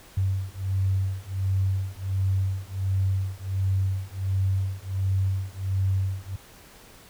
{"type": "beating tone pair", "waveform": "sine", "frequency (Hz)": [95.1, 96.5], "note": ["F#2", "G2"], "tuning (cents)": [48, -27], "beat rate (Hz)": 1.4, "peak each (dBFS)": -26, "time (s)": [0.17, 6.36], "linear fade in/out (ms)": 5, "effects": ["pink hiss -50 dBFS RMS until 7.09 s"]}